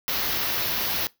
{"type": "band-stop noise", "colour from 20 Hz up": "white", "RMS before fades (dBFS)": -26, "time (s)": [0.08, 1.07], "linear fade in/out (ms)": 0, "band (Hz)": [5800, 12000], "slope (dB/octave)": 48, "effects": ["noise-tail reverb RT60 0.2 s tail -21 dB re dry"]}